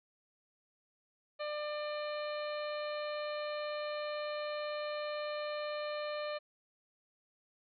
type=harmonic tone with a mistuned harmonic; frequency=597 Hz; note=D5; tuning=28 cents sharp; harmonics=1 / 2 / 3 / 4 / 5 / 6 / 7; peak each=-37 / -44 / -48 / -49 / -52 / -55 / -50 dBFS; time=1.39-6.39 s; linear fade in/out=20 ms; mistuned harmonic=6; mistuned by=+43 cents; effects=none